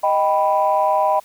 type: chord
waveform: sine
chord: Eb augmented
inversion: none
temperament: equal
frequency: 622.3 / 784 / 987.8 Hz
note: Eb5 / G5 / B5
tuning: 0 / 0 / 0 cents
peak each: -18 dBFS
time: 0.03-1.2 s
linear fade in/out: 10 ms
effects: tanh soft clip ceiling -6 dBFS + white hiss -50 dBFS RMS until 1.24 s